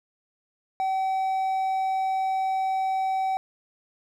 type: tone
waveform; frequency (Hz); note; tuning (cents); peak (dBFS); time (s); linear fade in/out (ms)
triangle; 764; G5; -45; -21; 0.8-3.37; 0
effects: none